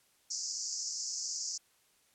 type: band-pass noise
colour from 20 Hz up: white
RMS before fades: -38 dBFS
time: 0.3-1.58 s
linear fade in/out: 10 ms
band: 4800 to 7200 Hz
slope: 96 dB/octave
effects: white hiss -69 dBFS RMS until 2.14 s + low-pass 12000 Hz 12 dB/octave